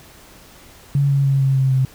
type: tone with pitch steps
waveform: sine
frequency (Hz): 140.8 / 138.86 / 136.95 / 135.06 / 133.2 / 131.37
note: C#3 / C#3 / C#3 / C#3 / C3 / C3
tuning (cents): +27 / +3 / -21 / -45 / +31 / +7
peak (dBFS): -13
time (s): 0.95-1.85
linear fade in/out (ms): 2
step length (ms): 150
effects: pink hiss -45 dBFS RMS until 1.94 s